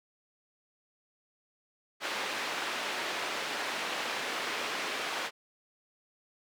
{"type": "band-pass noise", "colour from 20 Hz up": "white", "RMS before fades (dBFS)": -35, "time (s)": [2, 5.31], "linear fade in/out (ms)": 50, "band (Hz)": [330, 2800], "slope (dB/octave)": 12, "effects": []}